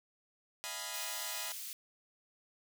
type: chord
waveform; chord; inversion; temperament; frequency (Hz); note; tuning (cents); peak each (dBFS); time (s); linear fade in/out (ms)
5% pulse; F half-diminished seventh; third; equal; 622.3 / 698.5 / 830.6 / 987.8; Eb5 / F5 / Ab5 / Cb6; 0 / 0 / 0 / 0; -35 / -35 / -34 / -31; 0.64-1.52; 0
type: high-pass noise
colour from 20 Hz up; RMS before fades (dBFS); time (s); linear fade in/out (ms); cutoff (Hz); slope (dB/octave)
white; -44; 0.94-1.73; 0; 2900; 12
effects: none